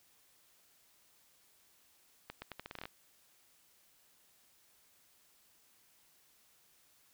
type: accelerating click train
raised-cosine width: 0.3 ms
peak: -27 dBFS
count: 11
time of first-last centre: 2.3-2.855 s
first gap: 120 ms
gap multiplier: 0.81
effects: white hiss -68 dBFS RMS until 7.13 s